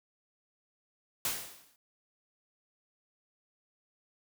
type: noise with exponential decay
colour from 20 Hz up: white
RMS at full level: -30 dBFS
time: 1.25-1.76 s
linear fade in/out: 1 ms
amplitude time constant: 110 ms
effects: none